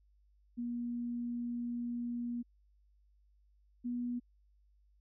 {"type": "tone pair in turn", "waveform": "sine", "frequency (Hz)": [239.3, 242.9], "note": ["A#3", "B3"], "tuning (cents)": [46, -29], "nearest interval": "unison", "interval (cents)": 25, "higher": "second", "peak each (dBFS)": [-35, -34], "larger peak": "second", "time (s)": [[0.57, 2.43], [3.84, 4.2]], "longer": "first", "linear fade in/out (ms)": 20, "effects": ["added 50 Hz sine -65 dBFS peak until 5 s"]}